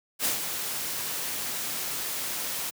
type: noise with ADSR envelope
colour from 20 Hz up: white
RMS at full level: -25 dBFS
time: 0.19-2.71 s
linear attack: 59 ms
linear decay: 130 ms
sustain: -7 dB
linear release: 21 ms
effects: high-pass 100 Hz 12 dB/octave